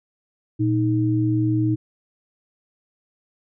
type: tone pair together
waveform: sine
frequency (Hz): 117.4 / 313.2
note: A#2 / D#4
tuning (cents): +13 / +11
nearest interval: octave + perfect fourth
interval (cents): 1698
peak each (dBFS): -20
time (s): 0.59-1.76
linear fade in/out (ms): 20
effects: none